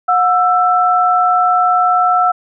sine tone pair together, 725 / 1329.7 Hz, F#5 / E6, -35 / +15 cents, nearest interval major seventh, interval 1050 cents, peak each -12 dBFS, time 0.08-2.32 s, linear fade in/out 10 ms, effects none

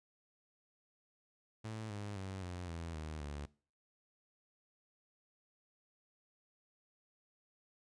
sawtooth tone with pitch steps, 110 / 102.63 / 95.76 / 89.35 / 83.36 / 77.78 / 72.57 Hz, A2 / G#2 / G2 / F2 / E2 / D#2 / D2, 0 / -20 / -40 / +40 / +20 / 0 / -20 cents, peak -38 dBFS, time 1.64-3.46 s, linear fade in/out 10 ms, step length 260 ms, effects noise-tail reverb RT60 0.4 s tail -21 dB re dry + resampled to 22050 Hz

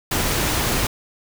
pink noise, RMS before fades -21 dBFS, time 0.11-0.87 s, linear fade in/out 5 ms, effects none

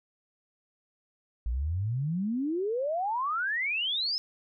sine exponential sweep, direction up, 54.5 to 5274 Hz, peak -27 dBFS, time 1.46-4.18 s, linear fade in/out 0 ms, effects none

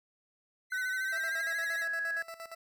sawtooth tone with vibrato, 1975.5 Hz, B6, in tune, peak -37 dBFS, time 0.7-1.87 s, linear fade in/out 50 ms, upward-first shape sine, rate 13 Hz, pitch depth 84 cents each way
sine tone with pitch glide, 1509 to 1664.7 Hz, F#6 to G#6, +34 to +4 cents, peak -31 dBFS, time 0.72-2.22 s, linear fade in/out 2 ms, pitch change +170 cents, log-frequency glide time 0.9-1.6 s
20% pulse tone with tremolo, 662 Hz, E5, 7 cents sharp, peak -36 dBFS, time 1.12-2.55 s, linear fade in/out 10 ms, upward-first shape square, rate 8.6 Hz, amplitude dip 75%
effects none

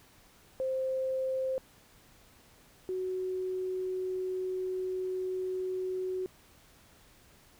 sine tone pair in turn, 524 / 371.5 Hz, C5 / F#4, +2 / +7 cents, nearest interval tritone, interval 595 cents, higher first, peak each -29 / -31 dBFS, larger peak first, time 0.6-1.58 / 2.89-6.26 s, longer second, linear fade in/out 0 ms, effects pink hiss -60 dBFS RMS until 7.59 s

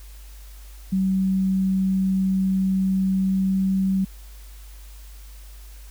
sine tone with pitch glide, 190 to 191.21 Hz, F#3 to G3, +46 to -43 cents, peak -18 dBFS, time 0.92-4.05 s, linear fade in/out 10 ms, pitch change +11 cents, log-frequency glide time 2.79-3.73 s, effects added 50 Hz sine -39 dBFS peak until 5.9 s + white hiss -51 dBFS RMS until 5.9 s

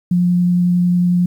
sine tone with vibrato, 177.2 Hz, F3, 25 cents sharp, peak -11 dBFS, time 0.11-1.26 s, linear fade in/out 5 ms, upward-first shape triangle, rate 11 Hz, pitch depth 9 cents each way, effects 8-bit

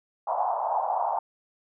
pink band-pass noise, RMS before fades -27 dBFS, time 0.27-1.19 s, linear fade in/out 5 ms, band 690 to 960 Hz, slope 48 dB/octave, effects none

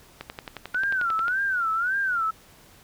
click train, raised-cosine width 0.3 ms, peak -18 dBFS, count 13, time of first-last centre 0.21-1.281 s, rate 11.2 Hz
sine tone with vibrato, 1448 Hz, F#6, 38 cents flat, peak -22 dBFS, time 0.74-2.31 s, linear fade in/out 10 ms, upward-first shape sine, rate 1.8 Hz, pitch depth 180 cents each way
effects pink hiss -53 dBFS RMS until 2.83 s

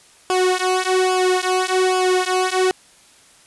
sawtooth tone with flanger, 370 Hz, F#4, in tune, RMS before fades -18 dBFS, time 0.3-2.71 s, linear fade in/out 0 ms, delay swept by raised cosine 0.5 to 3.3 ms, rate 1.2 Hz, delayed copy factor -1, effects white hiss -50 dBFS RMS until 3.46 s + resampled to 24000 Hz

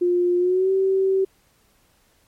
sine tone with pitch glide, 353.9 to 383.7 Hz, F4 to G4, +23 to -37 cents, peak -16 dBFS, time 0.01-1.25 s, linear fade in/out 10 ms, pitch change +140 cents, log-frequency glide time 0.38-0.71 s, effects pink hiss -61 dBFS RMS until 2.27 s + MP3 64 kbps

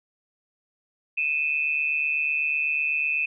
sine tone pair together, 2484 / 2632 Hz, D#7 / E7, -3 / -3 cents, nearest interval minor second, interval 100 cents, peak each -25 dBFS, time 1.17-3.26 s, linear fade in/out 10 ms, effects none

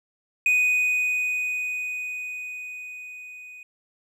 triangle tone with level ramp, 2489 Hz, D#7, in tune, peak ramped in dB -15 to -39 dBFS, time 0.46-3.63 s, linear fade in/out 2 ms, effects none

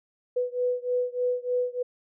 sine beating tone pair, 493.9 / 497.2 Hz, B4 / B4, 0 / +12 cents, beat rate 3.3 Hz, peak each -27 / -28 dBFS, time 0.36-1.83 s, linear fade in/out 10 ms, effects none

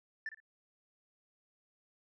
sine tone with echo, 1767 Hz, A6, 7 cents sharp, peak -34 dBFS, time 0.26-0.29 s, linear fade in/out 2 ms, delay 56 ms, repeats 2, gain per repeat -13 dB, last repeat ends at 0.402 s, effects tanh soft clip ceiling -35 dBFS

